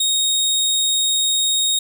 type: tone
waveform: 25% pulse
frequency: 3737 Hz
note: A#7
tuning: 4 cents sharp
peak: -12 dBFS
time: 0-1.79 s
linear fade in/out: 5 ms
effects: none